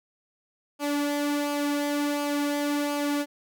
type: tone with flanger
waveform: sawtooth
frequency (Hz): 290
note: D4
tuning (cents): -22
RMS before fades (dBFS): -27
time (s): 0.79-3.26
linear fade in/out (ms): 50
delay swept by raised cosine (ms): 0.52 to 2.72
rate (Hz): 1.4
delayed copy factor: -0.5
effects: none